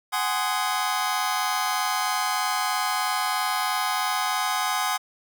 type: chord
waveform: sawtooth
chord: Ab dominant seventh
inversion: third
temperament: just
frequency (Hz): 747.5 / 830.6 / 1038.3 / 1245.9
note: Gb5 / Ab5 / C6 / Eb6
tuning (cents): +17 / 0 / -14 / +2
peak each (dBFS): -25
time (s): 0.12-4.98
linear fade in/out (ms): 20
effects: none